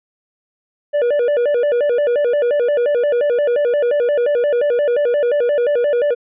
triangle tone with vibrato, 530 Hz, C5, 22 cents sharp, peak -11 dBFS, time 0.93-6.15 s, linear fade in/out 20 ms, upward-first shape square, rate 5.7 Hz, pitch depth 170 cents each way, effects resampled to 8000 Hz

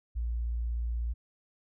sine tone, 58.27 Hz, A#1, in tune, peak -29 dBFS, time 0.15-1.14 s, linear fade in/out 20 ms, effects none

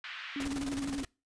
pink band-pass noise, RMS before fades -43 dBFS, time 0.04-0.45 s, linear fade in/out 2 ms, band 1400 to 3400 Hz, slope 24 dB/octave
sine tone with vibrato, 277.2 Hz, C#4, in tune, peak -33 dBFS, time 0.36-1.03 s, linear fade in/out 2 ms, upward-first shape square, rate 12 Hz, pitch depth 41 cents each way
pink noise with tremolo, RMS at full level -39 dBFS, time 0.4-1.05 s, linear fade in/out 2 ms, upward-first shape square, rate 19 Hz, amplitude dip 65%
effects noise-tail reverb RT60 0.3 s tail -25 dB re dry + resampled to 22050 Hz

